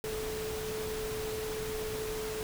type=tone in noise; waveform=sine; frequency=434.3 Hz; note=A4; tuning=23 cents flat; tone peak=-35 dBFS; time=0.04-2.43 s; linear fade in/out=0 ms; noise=pink; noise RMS=-40 dBFS; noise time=0.04-2.43 s; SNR=+2 dB; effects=none

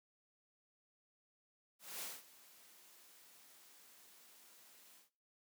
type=noise with ADSR envelope; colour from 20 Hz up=white; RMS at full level=-44 dBFS; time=1.79-5.1 s; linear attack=230 ms; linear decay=200 ms; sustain=-19 dB; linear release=130 ms; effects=noise-tail reverb RT60 0.4 s tail -19 dB re dry + high-pass 200 Hz 12 dB/octave

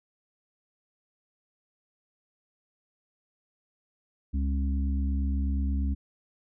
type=harmonic tone; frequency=68.5 Hz; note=C#2; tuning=20 cents flat; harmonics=1 / 3 / 4; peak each=-25 / -35 / -37 dBFS; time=4.33-5.95 s; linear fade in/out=20 ms; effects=none

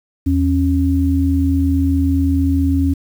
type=tone pair together; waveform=sine; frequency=81.5 / 273.9 Hz; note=E2 / C#4; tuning=-19 / -21 cents; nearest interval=octave + major sixth; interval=2098 cents; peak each=-15 dBFS; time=0.26-2.94 s; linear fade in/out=10 ms; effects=7-bit

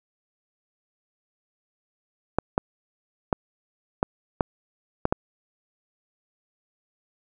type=clicks; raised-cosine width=1 ms; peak=-6 dBFS; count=7; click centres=2.386 / 2.579 / 3.328 / 4.029 / 4.408 / 5.054 / 5.125 s; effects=none

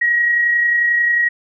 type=tone with amplitude modulation; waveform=sine; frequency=1900 Hz; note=A#6; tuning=33 cents sharp; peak=-11 dBFS; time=0.01-1.29 s; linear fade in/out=10 ms; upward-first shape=sine; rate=31.2 Hz; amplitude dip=30%; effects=none

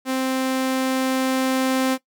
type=tone with level ramp; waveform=sawtooth; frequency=261.6 Hz; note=C4; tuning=in tune; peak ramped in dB=-17 to -14 dBFS; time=0.05-1.98 s; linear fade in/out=50 ms; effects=noise-tail reverb RT60 0.1 s tail -17 dB re dry

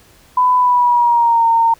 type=tone with pitch glide; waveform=sine; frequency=1000 to 917 Hz; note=B5 to A#5; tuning=+21 to -29 cents; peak=-9 dBFS; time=0.37-1.74 s; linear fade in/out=5 ms; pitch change=-150 cents; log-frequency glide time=0.57-1.46 s; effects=pink hiss -48 dBFS RMS until 1.79 s

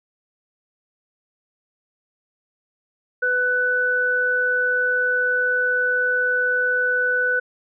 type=tone pair together; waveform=sine; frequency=497.9 / 1492 Hz; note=B4 / F#6; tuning=+14 / +14 cents; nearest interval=octave + perfect fifth; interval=1900 cents; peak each=-25 / -18 dBFS; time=3.22-7.4 s; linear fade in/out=10 ms; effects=none

